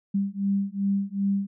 sine beating tone pair, 196.8 / 199.4 Hz, G3 / G3, +7 / +30 cents, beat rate 2.6 Hz, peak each -26 dBFS, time 0.14-1.47 s, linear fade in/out 10 ms, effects none

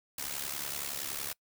white noise with amplitude modulation, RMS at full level -34 dBFS, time 0.18-1.33 s, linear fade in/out 5 ms, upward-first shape sine, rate 70.7 Hz, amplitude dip 75%, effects noise-tail reverb RT60 0.1 s tail -24 dB re dry

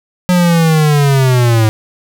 square linear sweep, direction down, 181.8 to 107.6 Hz, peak -8 dBFS, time 0.29-1.69 s, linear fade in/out 0 ms, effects none

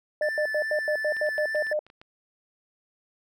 sine tone bursts, 606 Hz, D#5, 46 cents flat, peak -23 dBFS, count 10, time 0.21-1.792 s, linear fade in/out 2 ms, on 79 ms, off 88 ms
triangle tone with vibrato, 1760 Hz, A6, in tune, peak -26 dBFS, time 0.22-1.73 s, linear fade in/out 2 ms, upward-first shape sine, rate 2.4 Hz, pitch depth 11 cents each way
clicks, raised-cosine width 0.3 ms, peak -28 / -35 / -31 / -31 / -30 / -36 / -34 / -31 dBFS, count 8, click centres 1.167 / 1.267 / 1.38 / 1.556 / 1.668 / 1.866 / 1.901 / 2.015 s
effects none

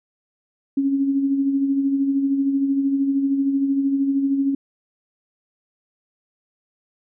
sine tone with tremolo, 275.3 Hz, C#4, 12 cents flat, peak -15 dBFS, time 0.77-4.55 s, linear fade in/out 5 ms, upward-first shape sine, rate 13 Hz, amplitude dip 45%, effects none

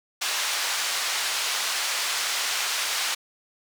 white band-pass noise, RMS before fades -27 dBFS, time 0.21-3.15 s, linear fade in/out 10 ms, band 840 to 5900 Hz, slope 12 dB/octave, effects none

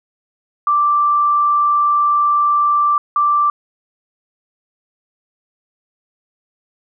sine tone bursts at uneven times, 1174 Hz, D6, 1 cent flat, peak -11 dBFS, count 2, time 0.67-2.98 / 3.16-3.5 s, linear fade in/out 2 ms, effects none

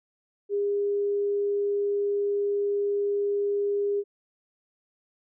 sine tone, 405.7 Hz, G#4, 41 cents flat, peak -23 dBFS, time 0.49-4.04 s, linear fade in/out 50 ms, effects none

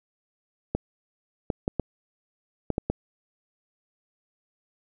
clicks, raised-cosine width 2 ms, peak -11 dBFS, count 7, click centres 0.75 / 1.502 / 1.679 / 1.797 / 2.703 / 2.781 / 2.9 s, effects none

